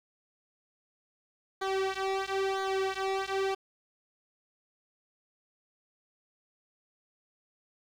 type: tone with flanger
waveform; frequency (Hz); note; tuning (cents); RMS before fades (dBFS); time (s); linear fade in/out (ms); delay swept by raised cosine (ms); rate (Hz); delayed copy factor
sawtooth; 385.7; G4; -28; -31; 1.61-3.55; 10; 0.37 to 3.27; 1; -1
effects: low-pass 5000 Hz 12 dB/octave + 9-bit